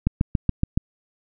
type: click train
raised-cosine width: 5 ms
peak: -6 dBFS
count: 6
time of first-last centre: 0.07-0.775 s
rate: 7.09 Hz
effects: none